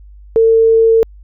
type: tone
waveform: sine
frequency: 450.9 Hz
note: A4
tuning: 42 cents sharp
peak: -6 dBFS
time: 0.36-1.03 s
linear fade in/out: 0 ms
effects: added 50 Hz sine -35 dBFS peak until 1.23 s